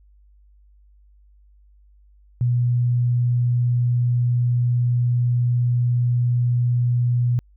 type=tone; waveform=sine; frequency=121.8 Hz; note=B2; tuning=24 cents flat; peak=-16 dBFS; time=2.41-7.39 s; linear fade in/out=0 ms; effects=added 50 Hz sine -50 dBFS peak until 7.56 s